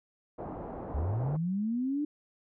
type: low-pass noise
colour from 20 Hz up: white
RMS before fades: -40 dBFS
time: 0.38-1.37 s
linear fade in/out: 10 ms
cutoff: 820 Hz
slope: 24 dB/octave
type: linear sweep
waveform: sine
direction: up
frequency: 64.5 to 302.1 Hz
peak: -28 dBFS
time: 0.94-2.05 s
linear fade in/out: 5 ms
effects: none